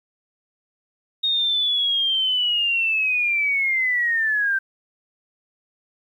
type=linear sweep; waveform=sine; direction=down; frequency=3729 to 1552 Hz; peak=-18 dBFS; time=1.23-4.59 s; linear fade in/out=10 ms; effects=9-bit